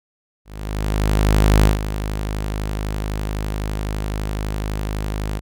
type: tone with ADSR envelope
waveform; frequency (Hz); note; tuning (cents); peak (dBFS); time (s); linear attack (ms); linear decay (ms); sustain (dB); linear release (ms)
sawtooth; 51.91; G#1; 0; -6; 0.45-5.41; 1200; 130; -12; 41
effects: none